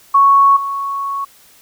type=tone with level steps; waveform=sine; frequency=1109 Hz; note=C#6; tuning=in tune; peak=-6 / -18 dBFS; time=0.14-1.25 s; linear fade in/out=10 ms; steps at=0.56 s; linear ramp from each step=10 ms; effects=white hiss -47 dBFS RMS until 1.61 s